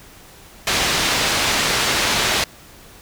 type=low-pass noise; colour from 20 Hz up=white; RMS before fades=-19 dBFS; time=0.67-2.44 s; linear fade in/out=2 ms; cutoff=4600 Hz; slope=12 dB/octave; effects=pink hiss -44 dBFS RMS until 3.01 s